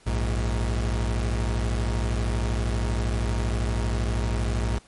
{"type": "tone pair together", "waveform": "40% pulse", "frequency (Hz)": [58.14, 103.6], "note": ["A#1", "G#2"], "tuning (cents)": [-4, -4], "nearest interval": "minor seventh", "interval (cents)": 1000, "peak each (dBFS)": [-23, -28], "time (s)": [0.06, 4.79], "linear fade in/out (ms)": 10, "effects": ["pink hiss -55 dBFS RMS until 4.87 s", "MP3 48 kbps"]}